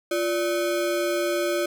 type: ring-modulated tone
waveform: square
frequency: 465.4 Hz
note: A#4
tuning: 3 cents flat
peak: -20 dBFS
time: 0.11-1.66 s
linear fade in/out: 5 ms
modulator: 117 Hz
effects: none